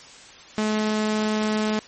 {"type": "tone", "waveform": "sawtooth", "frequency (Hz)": 214.6, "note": "A3", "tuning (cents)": -43, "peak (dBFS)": -17, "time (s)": [0.58, 1.79], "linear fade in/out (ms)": 0, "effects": ["white hiss -45 dBFS RMS until 1.87 s", "MP3 32 kbps"]}